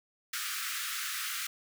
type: high-pass noise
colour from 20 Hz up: pink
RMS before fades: -36 dBFS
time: 0.33-1.47 s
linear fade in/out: 5 ms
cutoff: 1200 Hz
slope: 96 dB/octave
effects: none